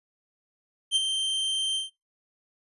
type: tone with ADSR envelope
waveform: 45% pulse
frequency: 3136 Hz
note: G7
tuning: in tune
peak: -18 dBFS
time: 0.91-1.9 s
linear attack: 48 ms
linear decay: 28 ms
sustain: -7 dB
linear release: 140 ms
effects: noise-tail reverb RT60 0.2 s tail -20 dB re dry + resampled to 24000 Hz